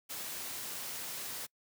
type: noise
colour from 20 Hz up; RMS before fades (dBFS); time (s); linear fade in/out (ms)
white; -41; 0.09-1.47; 20
effects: noise-tail reverb RT60 0.1 s tail -26 dB re dry + high-pass 100 Hz 12 dB/octave